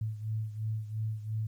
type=beating tone pair; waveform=sine; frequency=108.5 / 111.4 Hz; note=A2 / A2; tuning=-24 / +22 cents; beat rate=2.9 Hz; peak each=-33 / -38 dBFS; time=0.01-1.47 s; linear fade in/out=5 ms; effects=11-bit